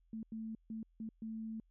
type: tone bursts at uneven times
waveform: sine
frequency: 221.6 Hz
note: A3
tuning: 13 cents sharp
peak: -40 dBFS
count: 5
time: 0.13-0.23 / 0.32-0.55 / 0.7-0.83 / 1-1.09 / 1.22-1.6 s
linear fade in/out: 2 ms
effects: added 42 Hz sine -68 dBFS peak until 1.7 s